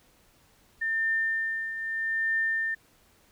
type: tone with tremolo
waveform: sine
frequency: 1800 Hz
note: A6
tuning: 39 cents sharp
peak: -23 dBFS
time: 0.81-2.75 s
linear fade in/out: 10 ms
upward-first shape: triangle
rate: 0.8 Hz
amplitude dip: 65%
effects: pink hiss -62 dBFS RMS until 3.31 s